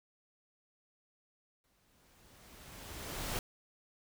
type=noise with exponential growth; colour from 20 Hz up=pink; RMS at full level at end=-36 dBFS; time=1.64-3.39 s; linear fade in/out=1 ms; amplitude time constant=380 ms; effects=none